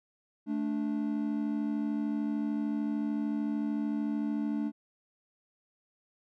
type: tone pair together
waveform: triangle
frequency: 218.4 / 291.8 Hz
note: A3 / D4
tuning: -13 / -11 cents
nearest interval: perfect fourth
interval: 502 cents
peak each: -30 / -30 dBFS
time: 0.46-4.72 s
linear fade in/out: 50 ms
effects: none